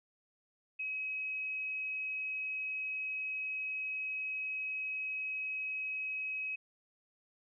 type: tone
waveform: sine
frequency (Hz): 2548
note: D#7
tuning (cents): +41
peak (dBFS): -35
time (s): 0.79-6.56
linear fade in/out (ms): 10
effects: none